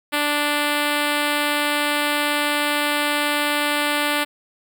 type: tone with notch filter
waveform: 5% pulse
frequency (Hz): 293.7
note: D4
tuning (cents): 0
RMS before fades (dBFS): -21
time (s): 0.12-4.25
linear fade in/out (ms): 20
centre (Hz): 6500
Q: 1.6
effects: none